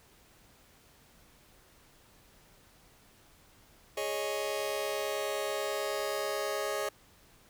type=chord; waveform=sawtooth; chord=Ab suspended fourth; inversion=none; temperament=just; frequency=415.3 / 553.7 / 623 Hz; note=Ab4 / Db5 / Eb5; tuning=0 / -2 / +2 cents; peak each=-32 dBFS; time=3.97-6.89 s; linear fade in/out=5 ms; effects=pink hiss -61 dBFS RMS until 7.49 s